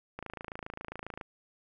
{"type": "click train", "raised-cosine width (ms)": 0.5, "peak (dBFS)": -24, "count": 29, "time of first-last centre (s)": [0.19, 1.212], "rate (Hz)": 27.4, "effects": []}